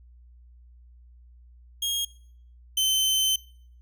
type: tone pair in turn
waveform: sawtooth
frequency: 3258 / 3075 Hz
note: G#7 / G7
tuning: -34 / -34 cents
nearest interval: minor second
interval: 100 cents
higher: first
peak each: -22 / -18 dBFS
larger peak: second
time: 1.82-2.05 / 2.77-3.36 s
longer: second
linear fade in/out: 5 ms
effects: noise-tail reverb RT60 0.6 s tail -23 dB re dry + added 60 Hz sine -49 dBFS peak until 3.81 s